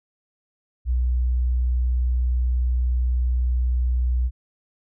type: tone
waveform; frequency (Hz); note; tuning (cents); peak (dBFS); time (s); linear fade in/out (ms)
sine; 61.7; B1; -1; -18; 0.85-4.31; 50
effects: none